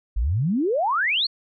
sine exponential sweep, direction up, 46.81 to 4514 Hz, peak -19 dBFS, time 0.16-1.27 s, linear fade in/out 10 ms, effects none

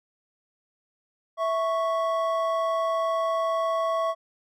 triangle tone pair together, 656.8 / 1108.7 Hz, E5 / C#6, -6 / 0 cents, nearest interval major sixth, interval 906 cents, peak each -23 / -25 dBFS, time 1.37-4.15 s, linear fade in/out 50 ms, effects none

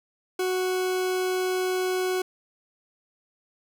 40% pulse tone, 369.6 Hz, F#4, 2 cents flat, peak -23 dBFS, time 0.39-2.22 s, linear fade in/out 5 ms, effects none

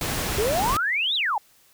pink noise, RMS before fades -27 dBFS, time 0.01-0.77 s, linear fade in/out 2 ms
sine exponential two-way sweep, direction up then down, 390 to 3981 to 772 Hz, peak -21 dBFS, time 0.38-1.38 s, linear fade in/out 2 ms, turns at 1.15 s
effects white hiss -58 dBFS RMS until 1.73 s

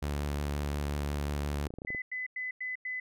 sawtooth tone with vibrato, 72.5 Hz, D2, 22 cents flat, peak -27 dBFS, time 0.02-1.68 s, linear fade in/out 10 ms, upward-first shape sine, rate 5.6 Hz, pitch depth 16 cents each way
clicks, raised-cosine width 2 ms, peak -28 dBFS, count 8, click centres 1.67 / 1.705 / 1.739 / 1.786 / 1.819 / 1.849 / 1.904 / 1.948 s
sine tone bursts, 2012 Hz, B6, 32 cents sharp, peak -33 dBFS, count 5, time 1.87-3 s, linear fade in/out 5 ms, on 150 ms, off 95 ms
effects none

